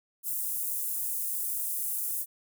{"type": "high-pass noise", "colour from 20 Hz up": "pink", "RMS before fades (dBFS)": -32, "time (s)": [0.23, 2.26], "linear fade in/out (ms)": 50, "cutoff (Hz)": 10000, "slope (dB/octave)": 24, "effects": []}